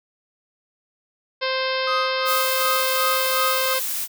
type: harmonic tone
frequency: 523.3 Hz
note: C5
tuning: in tune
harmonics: 1 / 2 / 3 / 4 / 5 / 6 / 7 / 8 / 9 / 10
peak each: -25 / -28 / -30 / -31 / -32 / -33 / -33 / -34 / -35 / -35 dBFS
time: 1.41-3.8 s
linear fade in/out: 20 ms
type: tone with tremolo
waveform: triangle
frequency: 1255 Hz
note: D#6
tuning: 15 cents sharp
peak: -19 dBFS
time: 1.87-3.74 s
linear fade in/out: 5 ms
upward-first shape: sine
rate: 2.7 Hz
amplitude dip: 85%
type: noise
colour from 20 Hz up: blue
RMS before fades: -26 dBFS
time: 2.25-4.08 s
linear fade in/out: 50 ms
effects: none